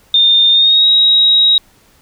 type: tone with pitch glide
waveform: sine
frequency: 3627 to 3810 Hz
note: A#7 to A#7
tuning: -48 to +37 cents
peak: -6 dBFS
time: 0.14-1.58 s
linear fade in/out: 2 ms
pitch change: +85 cents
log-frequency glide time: 0.51-0.87 s
effects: pink hiss -50 dBFS RMS until 2.01 s